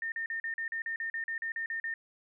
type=tone bursts; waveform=sine; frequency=1819 Hz; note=A#6; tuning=43 cents flat; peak=-32 dBFS; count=14; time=0.02-1.94 s; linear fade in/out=2 ms; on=100 ms; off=40 ms; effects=none